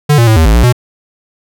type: tone with pitch steps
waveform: square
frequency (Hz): 147.7 / 117.3 / 110.4 / 80.3 / 53.8 / 59.3 / 123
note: D3 / A#2 / A2 / E2 / A1 / A#1 / B2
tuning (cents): +10 / +11 / +6 / -45 / -38 / +30 / -7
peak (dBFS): -5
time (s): 0.09-0.727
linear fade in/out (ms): 10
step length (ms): 91
effects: none